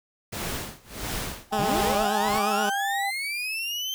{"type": "noise with tremolo", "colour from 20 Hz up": "pink", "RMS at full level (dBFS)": -30, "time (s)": [0.32, 2.39], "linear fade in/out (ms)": 10, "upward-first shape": "sine", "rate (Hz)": 1.5, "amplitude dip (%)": 95}
{"type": "tone", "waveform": "sine", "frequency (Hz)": 794, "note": "G5", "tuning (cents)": 22, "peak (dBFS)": -26, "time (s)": [1.51, 3.11], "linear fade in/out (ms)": 20}
{"type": "tone with vibrato", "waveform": "10% pulse", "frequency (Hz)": 210, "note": "G#3", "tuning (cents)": 19, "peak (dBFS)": -17, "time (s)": [1.52, 2.7], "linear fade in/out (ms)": 10, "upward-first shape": "sine", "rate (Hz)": 8.5, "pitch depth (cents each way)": 48}
{"type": "linear sweep", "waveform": "35% pulse", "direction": "up", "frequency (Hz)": [112.9, 3136], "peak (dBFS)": -26, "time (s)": [1.59, 3.94], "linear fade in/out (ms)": 0}
{"effects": []}